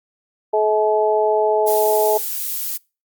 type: harmonic tone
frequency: 214.1 Hz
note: A3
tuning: 47 cents flat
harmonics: 2 / 3 / 4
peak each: -17 / -19 / -20 dBFS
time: 0.53-2.18 s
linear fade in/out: 10 ms
type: noise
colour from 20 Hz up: violet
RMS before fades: -24 dBFS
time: 1.66-2.78 s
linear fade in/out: 20 ms
effects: noise-tail reverb RT60 0.3 s tail -25 dB re dry + Opus 32 kbps